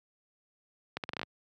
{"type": "accelerating click train", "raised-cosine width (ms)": 0.3, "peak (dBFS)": -18, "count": 8, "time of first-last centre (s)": [0.97, 1.232], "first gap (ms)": 68, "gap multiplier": 0.79, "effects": ["high-pass 100 Hz 12 dB/octave"]}